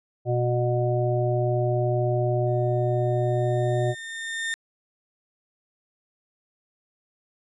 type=harmonic tone; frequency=122.1 Hz; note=B2; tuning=19 cents flat; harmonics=1 / 3 / 5 / 6; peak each=-23 / -27 / -27 / -32 dBFS; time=0.25-3.95 s; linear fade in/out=50 ms
type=tone with exponential growth; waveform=35% pulse; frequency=1817 Hz; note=A#6; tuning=45 cents flat; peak=-23 dBFS; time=2.47-4.54 s; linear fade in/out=0 ms; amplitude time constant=450 ms
effects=resampled to 24000 Hz